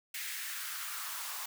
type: noise with high-pass filter sweep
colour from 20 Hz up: white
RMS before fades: -40 dBFS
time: 0.14-1.46 s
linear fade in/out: 5 ms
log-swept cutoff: 2000 to 940 Hz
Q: 2.5
effects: none